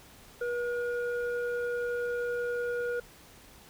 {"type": "tone pair together", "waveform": "sine", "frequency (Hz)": [482.5, 1437], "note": ["B4", "F6"], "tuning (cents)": [-40, 49], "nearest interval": "octave + perfect fifth", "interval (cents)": 1889, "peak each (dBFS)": [-29, -35], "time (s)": [0.41, 3], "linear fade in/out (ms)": 5, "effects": ["tanh soft clip ceiling -24 dBFS", "pink hiss -54 dBFS RMS until 3.69 s"]}